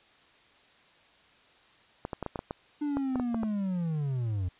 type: clicks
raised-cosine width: 1 ms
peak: -19 dBFS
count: 12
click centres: 2.051 / 2.132 / 2.227 / 2.263 / 2.358 / 2.391 / 2.509 / 2.97 / 3.157 / 3.198 / 3.345 / 3.433 s
type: linear sweep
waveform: triangle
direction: down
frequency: 299.1 to 86.2 Hz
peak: -26 dBFS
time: 2.81-4.49 s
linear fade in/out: 10 ms
effects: white hiss -60 dBFS RMS until 4.59 s + resampled to 8000 Hz